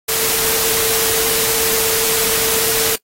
sine tone in noise, 448 Hz, A4, 31 cents sharp, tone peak -23 dBFS, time 0.08-2.96 s, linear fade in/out 10 ms, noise white, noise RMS -17 dBFS, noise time 0.08-2.96 s, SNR -9 dB, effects noise-tail reverb RT60 0.1 s tail -22 dB re dry + AAC 48 kbps

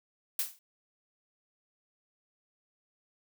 blue noise with exponential decay, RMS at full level -27 dBFS, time 0.39-0.59 s, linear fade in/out 2 ms, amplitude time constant 43 ms, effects none

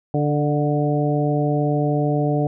harmonic tone with a mistuned harmonic, 146.83 Hz, D3, in tune, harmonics 1 / 2 / 3 / 4 / 5, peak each -20 / -23 / -25 / -26 / -27 dBFS, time 0.14-2.47 s, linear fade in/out 2 ms, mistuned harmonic 4, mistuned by +26 cents, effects none

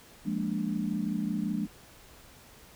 sine chord, Bb dominant seventh, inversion second, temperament equal, 174.61 / 207.7 / 233.1 / 293.7 Hz, F3 / Ab3 / Bb3 / D4, 0 / 0 / 0 / 0 cents, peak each -35 / -31 / -35 / -36 dBFS, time 0.25-1.67 s, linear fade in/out 20 ms, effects pink hiss -54 dBFS RMS until 2.75 s

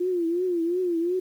sine tone with vibrato, 349.2 Hz, F4, in tune, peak -22 dBFS, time 0-1.2 s, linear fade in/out 10 ms, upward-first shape triangle, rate 2.8 Hz, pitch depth 120 cents each way, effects 9-bit

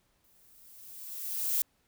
violet noise with exponential growth, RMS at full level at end -27 dBFS, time 0.24-1.62 s, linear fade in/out 1 ms, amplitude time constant 300 ms, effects pink hiss -72 dBFS RMS until 1.87 s

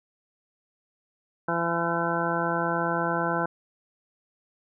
harmonic tone, 169.1 Hz, E3, 44 cents sharp, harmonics 1 / 2 / 3 / 4 / 5 / 6 / 8 / 9, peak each -32 / -32 / -32 / -32 / -32 / -32 / -32 / -32 dBFS, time 1.48-3.46 s, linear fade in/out 5 ms, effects none

